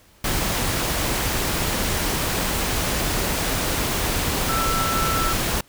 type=tone in noise; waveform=sine; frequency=1330 Hz; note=E6; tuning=15 cents sharp; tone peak=-23 dBFS; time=4.49-5.33 s; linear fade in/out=5 ms; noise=pink; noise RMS=-23 dBFS; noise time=0.24-5.61 s; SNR=-3 dB; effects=pink hiss -54 dBFS RMS until 5.68 s